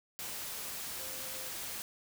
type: tone in noise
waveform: sine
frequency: 523.3 Hz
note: C5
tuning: in tune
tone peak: -52 dBFS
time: 0.99-1.49 s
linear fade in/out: 0 ms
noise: white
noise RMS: -41 dBFS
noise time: 0.19-1.82 s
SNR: -14 dB
effects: none